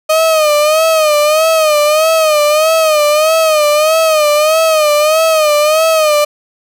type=tone with vibrato; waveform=35% pulse; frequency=619 Hz; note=D#5; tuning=9 cents flat; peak=-6 dBFS; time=0.09-6.25 s; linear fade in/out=10 ms; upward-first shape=sine; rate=1.6 Hz; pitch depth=80 cents each way; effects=none